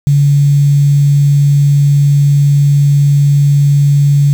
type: tone with quantisation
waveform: sine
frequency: 142.7 Hz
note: D3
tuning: 49 cents flat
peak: -5 dBFS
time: 0.07-4.33 s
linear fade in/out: 0 ms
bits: 5
effects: none